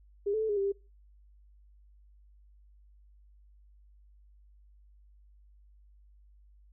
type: tone with pitch steps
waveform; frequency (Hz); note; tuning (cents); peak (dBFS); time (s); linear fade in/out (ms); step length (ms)
sine; 404.2 / 436 / 439.3 / 411.8 / 394.2 / 397.9; G#4 / A4 / A4 / G#4 / G4 / G4; -47 / -16 / -3 / -15 / +10 / +26; -27; 0.26-0.722; 10; 77
effects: noise-tail reverb RT60 0.3 s tail -23 dB re dry + added 50 Hz sine -56 dBFS peak until 6.72 s